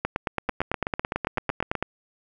two click trains, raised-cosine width 0.5 ms, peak -11 / -9 dBFS, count 11 / 17, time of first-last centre 0.49-1.753 / 0.05-1.826 s, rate 7.92 / 9.01 Hz, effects none

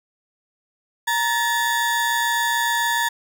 35% pulse tone pair together, 932.3 / 1737.7 Hz, A#5 / A6, 0 / -22 cents, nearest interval major seventh, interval 1078 cents, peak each -20 dBFS, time 1.07-3.09 s, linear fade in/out 10 ms, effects none

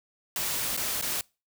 white noise with dropouts, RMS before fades -30 dBFS, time 0.36-1.21 s, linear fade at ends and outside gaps 1 ms, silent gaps 0.766-0.774 / 1.013-1.024 s, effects noise-tail reverb RT60 0.3 s tail -25 dB re dry

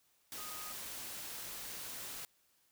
sine tone in noise, 1244.5 Hz, D#6, in tune, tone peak -50 dBFS, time 0.38-0.72 s, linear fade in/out 0 ms, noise white, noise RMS -45 dBFS, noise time 0.32-2.25 s, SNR -8 dB, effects white hiss -73 dBFS RMS until 2.71 s

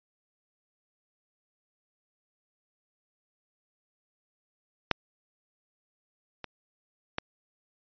clicks, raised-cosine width 0.3 ms, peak -6 / -21 / -13 dBFS, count 3, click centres 4.913 / 6.443 / 7.184 s, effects resampled to 11025 Hz

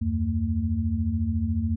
sine tone cluster, 79.9 / 93.9 / 225.6 Hz, D#2 / F#2 / A3, +47 / +26 / +44 cents, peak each -27 dBFS, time 0.01-1.76 s, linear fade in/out 10 ms, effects none

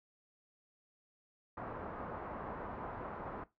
white low-pass noise, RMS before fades -44 dBFS, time 1.57-3.44 s, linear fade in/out 5 ms, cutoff 1200 Hz, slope 24 dB/octave, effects noise-tail reverb RT60 0.2 s tail -17 dB re dry

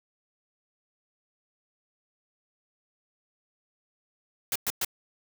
white noise bursts, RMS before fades -28 dBFS, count 3, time 4.52-4.848 s, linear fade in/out 2 ms, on 36 ms, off 110 ms, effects none

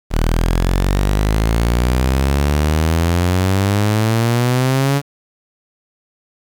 sawtooth exponential sweep, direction up, 38.23 to 142.8 Hz, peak -9 dBFS, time 0.1-5.02 s, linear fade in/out 50 ms, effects 7-bit

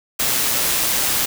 white noise with amplitude modulation, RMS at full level -18 dBFS, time 0.19-1.26 s, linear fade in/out 10 ms, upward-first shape sine, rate 124 Hz, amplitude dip 25%, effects none

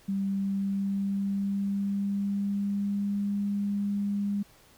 sine tone with pitch glide, 196 to 202.2 Hz, G3 to G#3, 0 to -46 cents, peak -26 dBFS, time 0.08-4.43 s, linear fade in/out 10 ms, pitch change +54 cents, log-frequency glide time 0.28-3.29 s, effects pink hiss -58 dBFS RMS until 4.77 s

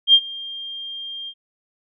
sine tone with ADSR envelope, 3200 Hz, G7, 35 cents sharp, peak -6 dBFS, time 0.07-1.34 s, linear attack 68 ms, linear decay 59 ms, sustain -23 dB, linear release 59 ms, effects none

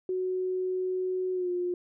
sine tone with pitch glide, 370 to 356 Hz, F#4 to F4, 0 to +33 cents, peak -27 dBFS, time 0.09-1.74 s, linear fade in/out 2 ms, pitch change -67 cents, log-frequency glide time 1.33-1.5 s, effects none

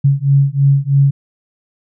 sine beating tone pair, 137.6 / 140.7 Hz, C#3 / C#3, -12 / +26 cents, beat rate 3.1 Hz, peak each -12 dBFS, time 0.04-1.11 s, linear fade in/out 10 ms, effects none

